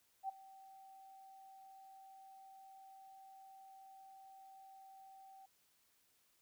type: tone with ADSR envelope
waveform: sine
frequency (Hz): 773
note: G5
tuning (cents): -24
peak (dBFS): -36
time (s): 0.23-5.46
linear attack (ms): 58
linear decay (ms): 13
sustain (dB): -20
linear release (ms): 8
effects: white hiss -75 dBFS RMS until 6.41 s